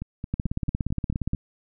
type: two click trains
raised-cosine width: 5 ms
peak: -13 / -19 dBFS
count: 18 / 7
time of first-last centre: 0.34-1.334 / 0.02-1.347 s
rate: 17.1 / 4.52 Hz
effects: none

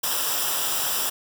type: noise with comb filter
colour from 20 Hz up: white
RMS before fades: -25 dBFS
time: 0.03-1.1 s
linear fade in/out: 10 ms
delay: 0.46 ms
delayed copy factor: -0.7
effects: none

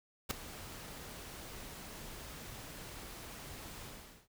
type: noise with ADSR envelope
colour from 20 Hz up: pink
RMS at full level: -31 dBFS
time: 0.29-4.28 s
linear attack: 19 ms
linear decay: 5 ms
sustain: -17 dB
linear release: 440 ms
effects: none

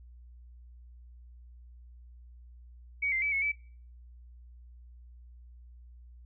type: tone with pitch steps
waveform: sine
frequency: 2255 / 2087 / 2297 / 2192 / 2303 Hz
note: C#7 / C7 / D7 / C#7 / D7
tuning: +29 / -5 / -39 / -20 / -34 cents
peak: -27 dBFS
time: 3.02-3.52 s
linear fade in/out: 10 ms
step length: 100 ms
effects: noise-tail reverb RT60 0.5 s tail -23 dB re dry + added 60 Hz sine -49 dBFS peak until 6.25 s

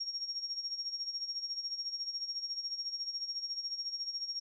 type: tone with tremolo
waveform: sine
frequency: 5570 Hz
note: F8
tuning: 5 cents flat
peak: -33 dBFS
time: 0-4.4 s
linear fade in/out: 10 ms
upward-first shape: sine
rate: 14 Hz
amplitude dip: 70%
effects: none

